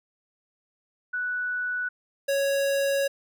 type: tone pair in turn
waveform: sine / square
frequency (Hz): 1480 / 554.4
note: F#6 / C#5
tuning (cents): 0 / 0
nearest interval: octave + perfect fourth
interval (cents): 1700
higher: first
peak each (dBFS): -26 / -23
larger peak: second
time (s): 1.13-1.89 / 2.28-3.08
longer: second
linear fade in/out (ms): 10
effects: none